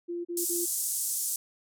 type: tone bursts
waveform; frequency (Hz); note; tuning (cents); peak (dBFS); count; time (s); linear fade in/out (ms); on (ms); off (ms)
sine; 345.9; F4; -17; -31; 3; 0.08-0.66; 20; 170; 35
type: band-pass noise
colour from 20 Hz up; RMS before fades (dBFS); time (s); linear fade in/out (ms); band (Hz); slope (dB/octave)
pink; -31; 0.37-1.36; 2; 7100 to 13000; 24
effects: none